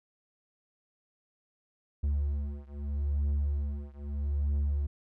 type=beating tone pair; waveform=triangle; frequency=71.4 / 72.19 Hz; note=D2 / D2; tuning=-48 / -29 cents; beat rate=0.79 Hz; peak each=-29 / -30 dBFS; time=2.03-4.87 s; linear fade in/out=10 ms; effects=none